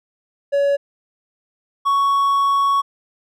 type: tone pair in turn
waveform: triangle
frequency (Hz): 564 / 1113.8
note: C#5 / C#6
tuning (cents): +30 / +8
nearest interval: octave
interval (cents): 1178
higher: second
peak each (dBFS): -12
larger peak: neither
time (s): 0.52-0.77 / 1.85-2.82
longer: second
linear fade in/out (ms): 20
effects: none